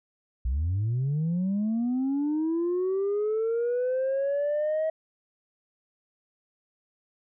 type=linear sweep; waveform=sine; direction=up; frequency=56.8 to 640 Hz; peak=-22 dBFS; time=0.45-4.9 s; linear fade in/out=5 ms; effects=tanh soft clip ceiling -22 dBFS